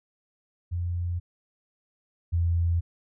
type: tone pair in turn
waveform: sine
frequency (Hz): 87.31 / 85.07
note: F2 / F2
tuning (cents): 0 / -45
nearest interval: unison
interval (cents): 45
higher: first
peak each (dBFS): -26 / -21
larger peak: second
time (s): 0.71-1.2 / 2.32-2.81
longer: neither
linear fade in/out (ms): 20
effects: none